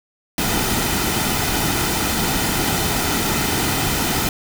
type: noise with comb filter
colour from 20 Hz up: pink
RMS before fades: -20 dBFS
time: 0.38-4.29 s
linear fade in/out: 2 ms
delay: 1.8 ms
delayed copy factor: -0.5
effects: none